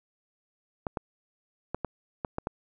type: clicks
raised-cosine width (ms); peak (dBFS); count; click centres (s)
1; -16; 7; 0.868 / 0.972 / 1.746 / 1.847 / 2.248 / 2.384 / 2.471
effects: none